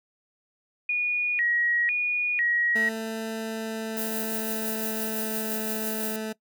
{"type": "tone with vibrato", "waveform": "sine", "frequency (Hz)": 2159, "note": "C#7", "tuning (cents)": -46, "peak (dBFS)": -22, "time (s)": [0.89, 2.89], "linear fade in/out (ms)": 5, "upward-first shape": "square", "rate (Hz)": 1, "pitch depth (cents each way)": 220}
{"type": "tone with pitch glide", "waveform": "20% pulse", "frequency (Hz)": [222.6, 218.5], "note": ["A3", "A3"], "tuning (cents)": [20, -12], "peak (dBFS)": -25, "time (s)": [2.75, 6.33], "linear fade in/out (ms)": 10, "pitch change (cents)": -32, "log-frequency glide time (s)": [3.34, 5.7]}
{"type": "noise with tremolo", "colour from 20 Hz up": "violet", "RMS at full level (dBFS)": -31, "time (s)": [3.97, 6.16], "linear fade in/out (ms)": 0, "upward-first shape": "triangle", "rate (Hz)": 5.9, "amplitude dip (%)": 40}
{"effects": ["noise-tail reverb RT60 0.1 s tail -21 dB re dry"]}